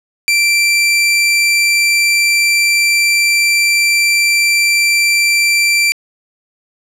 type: tone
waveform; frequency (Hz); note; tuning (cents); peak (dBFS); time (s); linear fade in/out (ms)
sawtooth; 2349; D7; 0; -6; 0.28-5.92; 0
effects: low-pass 11000 Hz 12 dB/octave